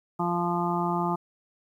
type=harmonic tone; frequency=173.8 Hz; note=F3; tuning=8 cents flat; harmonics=1 / 2 / 4 / 5 / 6 / 7; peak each=-29 / -31 / -33 / -30 / -34 / -33 dBFS; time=0.19-1.16 s; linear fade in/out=10 ms; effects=10-bit